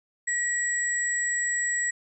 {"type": "tone pair together", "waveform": "sine", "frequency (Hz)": [1916, 7755], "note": ["A#6", "B8"], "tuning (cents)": [47, -33], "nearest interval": "2 octaves", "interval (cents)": 2420, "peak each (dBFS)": [-26, -28], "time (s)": [0.27, 1.91], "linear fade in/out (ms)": 10, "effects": []}